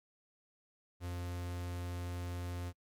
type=tone; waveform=45% pulse; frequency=88.2 Hz; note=F2; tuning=18 cents sharp; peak=-38 dBFS; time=1-2.73 s; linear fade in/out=50 ms; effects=noise-tail reverb RT60 0.1 s tail -25 dB re dry + MP3 96 kbps